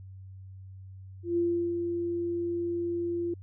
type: tone with ADSR envelope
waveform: sine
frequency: 343.9 Hz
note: F4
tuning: 27 cents flat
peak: -23 dBFS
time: 1.23-3.34 s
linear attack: 140 ms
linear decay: 360 ms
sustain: -5 dB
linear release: 5 ms
effects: added 95 Hz sine -43 dBFS peak until 3.42 s